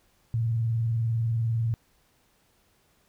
sine tone with vibrato, 114.6 Hz, A#2, 29 cents flat, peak -23 dBFS, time 0.34-1.74 s, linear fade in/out 0 ms, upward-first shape triangle, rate 20 Hz, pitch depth 120 cents each way, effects pink hiss -66 dBFS RMS until 3.08 s

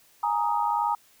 sine chord, Ab suspended second, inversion none, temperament equal with one note detuned, 830.6 / 932.3 / 1248.1 Hz, Ab5 / Bb5 / Eb6, 0 / 0 / +5 cents, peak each -27 / -25 / -30 dBFS, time 0.23-0.95 s, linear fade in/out 5 ms, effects white hiss -59 dBFS RMS until 1.2 s

